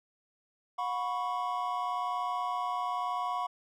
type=chord; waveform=triangle; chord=F# suspended fourth; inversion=none; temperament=equal with one note detuned; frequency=723.5 / 987.8 / 1108.7 Hz; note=F#5 / B5 / C#6; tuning=-39 / 0 / 0 cents; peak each=-33 dBFS; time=0.78-3.47 s; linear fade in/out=10 ms; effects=none